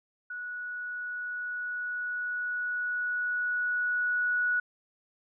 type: tone with level ramp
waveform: sine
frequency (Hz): 1467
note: F#6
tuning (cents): -15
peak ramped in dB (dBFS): -35 to -24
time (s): 0.3-4.6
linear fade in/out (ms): 5
effects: none